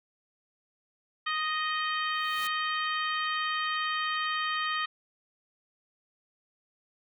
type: harmonic tone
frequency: 622.3 Hz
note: D#5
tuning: in tune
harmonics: 2 / 3 / 4 / 5 / 6 / 7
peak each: -31 / -33 / -39 / -36 / -43 / -44 dBFS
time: 1.26-4.86 s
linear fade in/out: 10 ms
type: noise with exponential growth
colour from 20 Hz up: white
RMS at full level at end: -39 dBFS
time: 2.01-2.47 s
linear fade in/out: 1 ms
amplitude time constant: 100 ms
effects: none